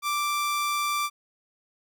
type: tone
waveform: sawtooth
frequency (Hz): 1174.7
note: D6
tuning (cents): 0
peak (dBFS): -21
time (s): 0.02-1.1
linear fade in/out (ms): 50
effects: none